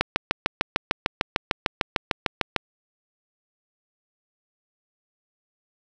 click train, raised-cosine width 0.3 ms, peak -3 dBFS, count 18, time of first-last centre 0.01-2.563 s, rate 6.66 Hz, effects none

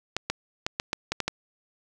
clicks, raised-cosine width 0.2 ms, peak -9 dBFS, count 8, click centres 0.166 / 0.3 / 0.665 / 0.799 / 0.931 / 1.12 / 1.203 / 1.28 s, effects none

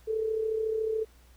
sine tone with amplitude modulation, 440 Hz, A4, in tune, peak -24 dBFS, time 0.07-1.05 s, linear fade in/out 20 ms, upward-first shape sine, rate 33.9 Hz, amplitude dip 55%, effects added 60 Hz sine -55 dBFS peak until 1.36 s + pink hiss -62 dBFS RMS until 1.36 s

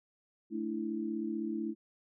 sine chord, A suspended fourth, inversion none, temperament equal, 220 / 293.7 / 329.6 Hz, A3 / D4 / E4, 0 / 0 / 0 cents, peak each -37 / -40 / -36 dBFS, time 0.5-1.75 s, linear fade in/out 50 ms, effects none

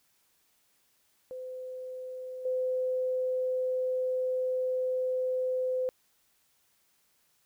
sine tone with level steps, 511 Hz, C5, 41 cents flat, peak -37 / -27 dBFS, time 1.31-5.89 s, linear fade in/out 0 ms, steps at 2.45 s, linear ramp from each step 5 ms, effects white hiss -70 dBFS RMS until 7.45 s

